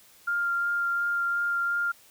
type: tone with vibrato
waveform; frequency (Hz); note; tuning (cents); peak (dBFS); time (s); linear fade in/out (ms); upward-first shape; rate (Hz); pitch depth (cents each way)
sine; 1396.9; F6; 0; -24; 0.27-1.92; 10; sine; 2.8; 10
effects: white hiss -56 dBFS RMS until 2.1 s